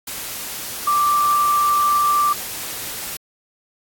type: tone in noise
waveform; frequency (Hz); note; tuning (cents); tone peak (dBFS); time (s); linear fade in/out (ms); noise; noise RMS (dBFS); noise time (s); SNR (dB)
sine; 1174.7; D6; 0; -14; 0.87-2.33; 5; white; -29; 0.07-3.17; +12
effects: AAC 64 kbps